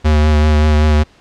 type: tone with vibrato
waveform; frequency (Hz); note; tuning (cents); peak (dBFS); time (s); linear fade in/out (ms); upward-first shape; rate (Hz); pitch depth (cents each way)
square; 76; D#2; -40; -9; 0.04-1.04; 20; triangle; 5.2; 29
effects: pink hiss -48 dBFS RMS until 1.2 s + low-pass 5000 Hz 12 dB/octave